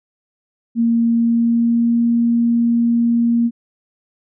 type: tone with pitch glide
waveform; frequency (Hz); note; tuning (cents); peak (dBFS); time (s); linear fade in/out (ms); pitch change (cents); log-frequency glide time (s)
sine; 231.9 to 234.5; A#3 to A#3; -9 to +11; -12; 0.75-3.51; 50; +20; 1.08-2.01
effects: none